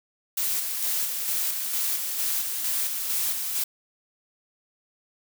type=noise with tremolo; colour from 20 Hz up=blue; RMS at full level=-26 dBFS; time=0.37-3.64 s; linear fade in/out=5 ms; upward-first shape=square; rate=2.2 Hz; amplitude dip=35%; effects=none